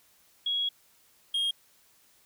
sine / triangle tone pair in turn, 3320 / 3246 Hz, G#7 / G#7, -1 / -40 cents, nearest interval unison, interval 39 cents, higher first, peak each -26 / -24 dBFS, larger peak second, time 0.46-0.69 / 1.34-1.51 s, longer first, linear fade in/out 5 ms, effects white hiss -63 dBFS RMS until 2.25 s

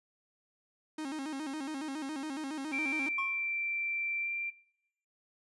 45% pulse tone with vibrato, 290 Hz, D4, 22 cents flat, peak -36 dBFS, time 0.98-3.09 s, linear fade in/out 5 ms, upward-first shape square, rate 7.2 Hz, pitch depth 120 cents each way
sine tone with pitch glide, 2349 to 2364 Hz, D7 to D7, 0 to +11 cents, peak -32 dBFS, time 2.72-4.51 s, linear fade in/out 20 ms, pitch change +11 cents, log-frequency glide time 4.21-4.28 s
triangle tone with exponential decay, 1085 Hz, C#6, 37 cents flat, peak -30 dBFS, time 3.18-3.52 s, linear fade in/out 5 ms, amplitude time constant 72 ms
effects noise-tail reverb RT60 0.8 s tail -22 dB re dry + resampled to 24000 Hz

